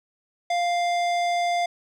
sine tone with hard clipping, 698.5 Hz, F5, in tune, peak -23 dBFS, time 0.5-1.66 s, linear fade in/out 5 ms, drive 15 dB, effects none

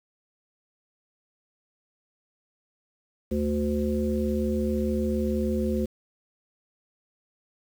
harmonic tone with a mistuned harmonic, 73.42 Hz, D2, in tune, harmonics 1 / 3 / 5 / 7, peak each -30 / -26 / -30 / -32 dBFS, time 3.31-5.86 s, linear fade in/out 10 ms, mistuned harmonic 1, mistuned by +47 cents, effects 8-bit

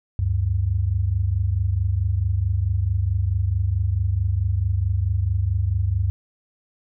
sine tone pair together, 73.42 / 98 Hz, D2 / G2, 0 / 0 cents, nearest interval perfect fourth, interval 500 cents, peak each -23 / -20 dBFS, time 0.19-6.1 s, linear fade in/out 0 ms, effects none

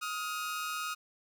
sawtooth tone pair together, 1257 / 1414 Hz, D#6 / F6, +17 / +21 cents, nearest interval major second, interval 204 cents, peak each -32 / -36 dBFS, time 0.01-0.95 s, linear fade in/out 20 ms, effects none

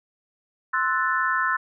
sine chord, F# half-diminished seventh, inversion second, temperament equal, 1046.5 / 1318.5 / 1480 / 1760 Hz, C6 / E6 / F#6 / A6, 0 / 0 / 0 / 0 cents, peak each -26 dBFS, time 0.73-1.57 s, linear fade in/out 10 ms, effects none

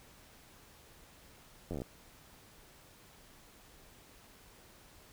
slowing click train, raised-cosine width 2 ms, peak -26 dBFS, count 9, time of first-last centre 1.71-1.819 s, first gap 11 ms, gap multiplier 1.06, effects pink hiss -59 dBFS RMS until 5.12 s

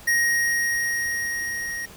square tone with level ramp, 1877 Hz, A#6, 11 cents sharp, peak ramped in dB -18 to -29 dBFS, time 0.07-1.86 s, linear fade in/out 10 ms, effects pink hiss -45 dBFS RMS until 1.96 s

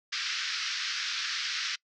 white band-pass noise, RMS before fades -33 dBFS, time 0.12-1.76 s, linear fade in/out 10 ms, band 1300 to 5600 Hz, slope 48 dB/octave, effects noise-tail reverb RT60 0.1 s tail -24 dB re dry

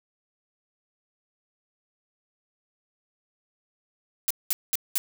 blue noise bursts, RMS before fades -24 dBFS, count 4, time 4.28-4.98 s, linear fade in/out 0 ms, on 25 ms, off 200 ms, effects none

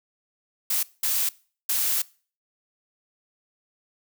blue noise bursts at uneven times, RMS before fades -24 dBFS, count 3, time 0.7-0.83 / 1.03-1.29 / 1.69-2.02 s, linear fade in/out 5 ms, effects noise-tail reverb RT60 0.4 s tail -22 dB re dry

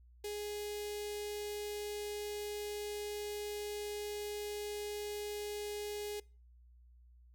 sawtooth tone with notch filter, 415.3 Hz, G#4, in tune, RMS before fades -41 dBFS, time 0.24-6.2 s, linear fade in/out 5 ms, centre 1200 Hz, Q 0.51, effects noise-tail reverb RT60 0.4 s tail -25 dB re dry + added 60 Hz sine -58 dBFS peak until 7.34 s

